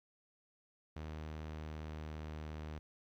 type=tone with pitch glide; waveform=sawtooth; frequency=77.6 to 76.98 Hz; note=D#2 to D#2; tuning=-4 to -18 cents; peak=-39 dBFS; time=0.96-2.79 s; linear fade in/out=5 ms; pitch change=-14 cents; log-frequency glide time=1.42-2.6 s; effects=low-pass 4000 Hz 12 dB/octave + 13-bit